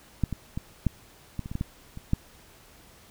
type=clicks; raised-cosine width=5 ms; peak=-11 / -18 / -18 / -10 / -18 / -24 / -22 / -17 / -15 / -26 / -10 dBFS; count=11; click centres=0.237 / 0.327 / 0.575 / 0.867 / 1.393 / 1.459 / 1.515 / 1.554 / 1.611 / 1.974 / 2.134 s; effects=pink hiss -54 dBFS RMS until 3.1 s